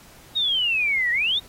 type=exponential two-way sweep; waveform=sine; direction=down then up; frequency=3800 to 1864.7 to 3800 Hz; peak=-19 dBFS; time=0.35-1.4 s; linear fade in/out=20 ms; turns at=1.11 s; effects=pink hiss -49 dBFS RMS until 1.48 s + AAC 48 kbps